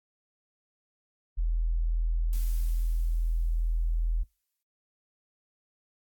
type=tone; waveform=sine; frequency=41.2 Hz; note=E1; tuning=in tune; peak=-24 dBFS; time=1.37-4.24 s; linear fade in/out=20 ms
type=noise with exponential decay; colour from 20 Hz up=blue; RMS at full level=-44 dBFS; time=2.33-4.63 s; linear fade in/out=0 ms; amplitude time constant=500 ms
effects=noise-tail reverb RT60 0.2 s tail -22 dB re dry + AAC 64 kbps